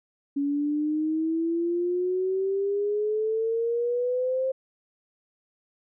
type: exponential sweep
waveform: sine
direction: up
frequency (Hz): 280.1 to 530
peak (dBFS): -23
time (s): 0.36-4.52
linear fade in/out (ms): 10
effects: none